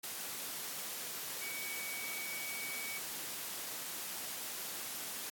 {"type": "tone in noise", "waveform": "sine", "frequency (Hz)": 2258, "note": "C#7", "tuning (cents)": 31, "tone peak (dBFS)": -42, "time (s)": [1.41, 2.99], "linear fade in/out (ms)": 10, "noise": "white", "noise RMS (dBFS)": -42, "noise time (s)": [0.03, 5.3], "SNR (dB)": -3, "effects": ["high-pass 150 Hz 12 dB/octave", "AAC 64 kbps"]}